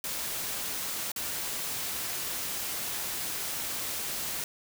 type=noise with dropouts; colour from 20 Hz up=white; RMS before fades=-34 dBFS; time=0.04-4.44 s; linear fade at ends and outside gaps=1 ms; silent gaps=1.118-1.161 s; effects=none